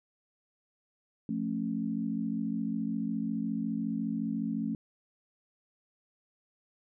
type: chord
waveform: sine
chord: F augmented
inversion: none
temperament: equal with one note detuned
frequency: 174.61 / 220 / 274.3 Hz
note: F3 / A3 / C#4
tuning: 0 / 0 / -18 cents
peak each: -37 / -32 / -35 dBFS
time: 1.29-4.75 s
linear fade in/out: 2 ms
effects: none